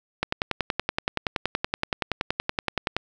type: click train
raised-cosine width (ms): 0.3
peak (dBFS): -7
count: 30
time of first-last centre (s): 0.23-2.966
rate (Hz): 10.6
effects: none